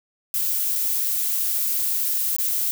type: noise with dropouts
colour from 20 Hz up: violet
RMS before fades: -23 dBFS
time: 0.34-2.71 s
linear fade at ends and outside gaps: 0 ms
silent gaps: 0.754-0.758 / 2.364-2.385 s
effects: none